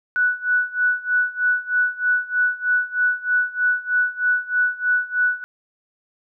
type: tone with tremolo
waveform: sine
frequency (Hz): 1480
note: F#6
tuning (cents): 0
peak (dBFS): -14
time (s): 0.16-5.44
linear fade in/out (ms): 0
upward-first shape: sine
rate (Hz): 3.2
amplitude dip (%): 90
effects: none